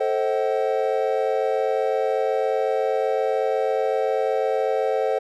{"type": "chord", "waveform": "triangle", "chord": "A diminished seventh", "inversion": "none", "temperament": "just", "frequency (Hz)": [440, 528, 633.6, 760.3], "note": ["A4", "C5", "Eb5", "Gb5"], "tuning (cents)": [0, 16, 31, 47], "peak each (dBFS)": [-22, -22, -26, -25], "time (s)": [0, 5.19], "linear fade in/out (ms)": 10, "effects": []}